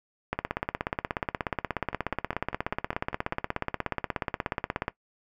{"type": "two click trains", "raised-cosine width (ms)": 0.5, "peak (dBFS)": [-12, -21], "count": [77, 8], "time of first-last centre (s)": [[0.33, 4.881], [1.93, 3.33]], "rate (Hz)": [16.7, 5], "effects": ["noise-tail reverb RT60 0.1 s tail -18 dB re dry"]}